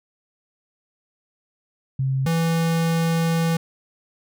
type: tone pair in turn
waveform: sine / square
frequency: 133.4 / 165.23 Hz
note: C3 / E3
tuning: +34 / +4 cents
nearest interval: major third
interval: 370 cents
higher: second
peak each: -19 dBFS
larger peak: neither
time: 1.99-2.26 / 2.26-3.57 s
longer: second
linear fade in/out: 5 ms
effects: none